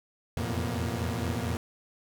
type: tone cluster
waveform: sawtooth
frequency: 84.2 / 88.6 / 113.2 / 127.1 / 237.7 Hz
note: E2 / F2 / A2 / C3 / A#3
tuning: +37 / +25 / +50 / -50 / +34 cents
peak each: -31 / -32 / -30 / -34 / -32 dBFS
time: 0.37-1.57 s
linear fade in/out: 0 ms
effects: none